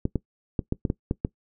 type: clicks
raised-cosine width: 3 ms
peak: -11 dBFS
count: 8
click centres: 0.054 / 0.157 / 0.592 / 0.724 / 0.852 / 0.901 / 1.111 / 1.249 s
effects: noise-tail reverb RT60 0.1 s tail -20 dB re dry